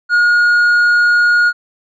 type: tone with tanh clipping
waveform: sine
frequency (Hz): 1437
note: F6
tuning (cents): +49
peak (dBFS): -9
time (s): 0.09-1.53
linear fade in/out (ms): 50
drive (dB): 4
effects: none